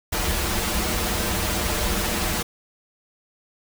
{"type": "noise with comb filter", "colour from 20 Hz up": "pink", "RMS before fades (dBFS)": -24, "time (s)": [0.12, 2.43], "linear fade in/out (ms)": 10, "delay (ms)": 7.4, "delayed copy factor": -0.9, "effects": []}